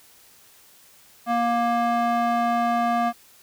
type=tone with band-pass filter; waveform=square; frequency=235.6 Hz; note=A#3; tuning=19 cents sharp; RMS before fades=-22 dBFS; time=1.26-3.13 s; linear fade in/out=50 ms; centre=880 Hz; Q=1.8; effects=white hiss -53 dBFS RMS until 3.42 s